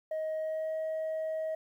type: tone with pitch glide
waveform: sine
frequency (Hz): 629 to 634.5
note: D#5 to D#5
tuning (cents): +19 to +34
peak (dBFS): -29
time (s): 0.11-1.55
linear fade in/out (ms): 5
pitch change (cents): +15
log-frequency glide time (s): 0.34-0.76
effects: tanh soft clip ceiling -30 dBFS + 11-bit